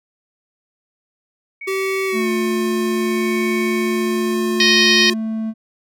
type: tone with tremolo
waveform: sine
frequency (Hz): 2235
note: C#7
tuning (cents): +14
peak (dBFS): -24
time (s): 1.61-4.34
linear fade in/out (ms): 5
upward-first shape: sine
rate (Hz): 0.65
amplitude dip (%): 85
type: tone with pitch glide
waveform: square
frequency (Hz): 384.8 to 357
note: G4 to F4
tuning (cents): -32 to +38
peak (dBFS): -20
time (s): 1.67-5.14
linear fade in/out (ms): 10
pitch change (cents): -130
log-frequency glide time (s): 2.07-2.29
type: tone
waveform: triangle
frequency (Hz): 221.1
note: A3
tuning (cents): +9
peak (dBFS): -18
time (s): 2.12-5.54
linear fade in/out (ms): 50
type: harmonic tone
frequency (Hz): 622.3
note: D#5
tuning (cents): 0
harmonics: 3 / 4 / 5 / 6 / 7 / 8 / 9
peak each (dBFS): -17 / -18 / -19 / -20 / -20 / -21 / -22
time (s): 4.6-5.1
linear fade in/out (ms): 2
effects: none